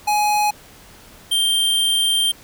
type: tone pair in turn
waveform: square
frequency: 838 / 3164 Hz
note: G#5 / G7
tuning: +15 / +15 cents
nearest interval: octave + major seventh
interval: 2300 cents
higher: second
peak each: -16 dBFS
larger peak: neither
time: 0.07-0.51 / 1.31-2.32 s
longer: second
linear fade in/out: 10 ms
effects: pink hiss -45 dBFS RMS until 2.43 s